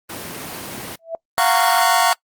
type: high-pass noise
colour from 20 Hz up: pink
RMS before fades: -31 dBFS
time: 0.09-0.96 s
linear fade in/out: 10 ms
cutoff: 150 Hz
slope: 12 dB/octave
type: tone with exponential growth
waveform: sine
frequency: 659.3 Hz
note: E5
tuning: in tune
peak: -19 dBFS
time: 0.99-1.15 s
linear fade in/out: 1 ms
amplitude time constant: 34 ms
type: chord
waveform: sawtooth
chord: Gb major seventh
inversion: third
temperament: just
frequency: 693.7 / 740 / 925 / 1110 Hz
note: F5 / Gb5 / Bb5 / Db6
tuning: -12 / 0 / -14 / +2 cents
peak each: -15 dBFS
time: 1.38-2.13 s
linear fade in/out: 0 ms
effects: noise-tail reverb RT60 0.1 s tail -23 dB re dry + Opus 24 kbps